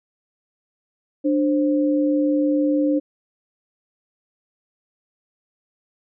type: tone pair together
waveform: sine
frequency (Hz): 295.6 / 526.7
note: D4 / C5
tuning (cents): +11 / +11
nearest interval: minor seventh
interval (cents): 1000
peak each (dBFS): -17 / -23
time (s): 1.24-3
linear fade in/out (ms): 20
effects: none